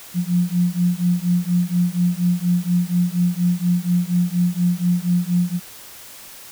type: beating tone pair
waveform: sine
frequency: 174.61 / 178.81 Hz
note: F3 / F3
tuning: 0 / +41 cents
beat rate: 4.2 Hz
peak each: -19 dBFS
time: 0.14-5.6 s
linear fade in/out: 50 ms
effects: white hiss -40 dBFS RMS until 6.51 s